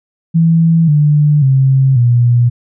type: tone with pitch steps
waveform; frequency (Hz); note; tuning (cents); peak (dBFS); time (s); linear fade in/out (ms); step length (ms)
sine; 164.81 / 148.54 / 133.87 / 120.65; E3 / D3 / C3 / B2; 0 / +20 / +40 / -40; -6; 0.34-2.5; 20; 540
effects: none